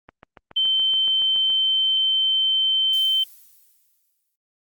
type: click train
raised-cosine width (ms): 0.5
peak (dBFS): -26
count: 11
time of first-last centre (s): 0.09-1.502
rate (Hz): 7.08
type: tone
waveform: sine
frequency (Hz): 3095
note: G7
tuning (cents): -23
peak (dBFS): -17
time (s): 0.56-3.24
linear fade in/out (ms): 10
type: noise with exponential decay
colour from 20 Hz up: violet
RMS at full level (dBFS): -36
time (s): 2.93-4.36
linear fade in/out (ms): 5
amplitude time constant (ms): 310
effects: Opus 32 kbps